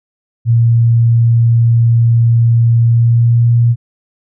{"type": "tone with pitch glide", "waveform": "sine", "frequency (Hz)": [116.54, 118.24], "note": ["A#2", "A#2"], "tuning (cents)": [0, 25], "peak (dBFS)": -6, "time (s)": [0.45, 3.76], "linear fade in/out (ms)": 50, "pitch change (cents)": 25, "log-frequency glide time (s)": [2.82, 3.5], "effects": []}